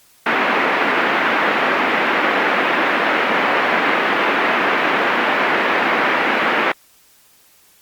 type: band-pass noise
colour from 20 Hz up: white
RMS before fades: -17 dBFS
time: 0.26-6.72 s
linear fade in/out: 5 ms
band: 220 to 2200 Hz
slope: 24 dB/octave
effects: white hiss -52 dBFS RMS until 7.81 s + Opus 48 kbps